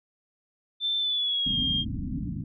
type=tone with pitch glide; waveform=sine; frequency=3548 to 3216 Hz; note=A7 to G7; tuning=+14 to +44 cents; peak=-24 dBFS; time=0.8-1.85 s; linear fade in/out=50 ms; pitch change=-170 cents; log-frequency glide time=0.99-1.58 s
type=low-pass noise; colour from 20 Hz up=white; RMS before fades=-32 dBFS; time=1.46-2.44 s; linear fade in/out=5 ms; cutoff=290 Hz; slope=96 dB/octave
effects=none